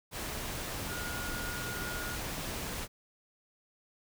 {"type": "tone in noise", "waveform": "sine", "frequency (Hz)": 1432, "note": "F6", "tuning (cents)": 43, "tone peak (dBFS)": -40, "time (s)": [0.87, 2.18], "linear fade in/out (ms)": 50, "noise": "pink", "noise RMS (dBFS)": -38, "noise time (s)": [0.11, 2.88], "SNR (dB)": -5, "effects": []}